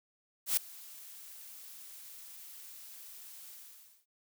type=noise with ADSR envelope; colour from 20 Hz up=blue; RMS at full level=-27 dBFS; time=0.46-4.06 s; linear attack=110 ms; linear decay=6 ms; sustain=-23 dB; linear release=550 ms; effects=none